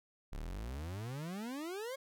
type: exponential sweep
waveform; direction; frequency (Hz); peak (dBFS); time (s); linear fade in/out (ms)
40% pulse; up; 32.7 to 554.4; -39; 0.32-1.96; 10
effects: none